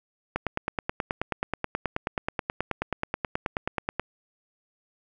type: click train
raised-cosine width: 0.5 ms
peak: -11 dBFS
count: 35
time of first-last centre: 0.36-3.996 s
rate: 9.35 Hz
effects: none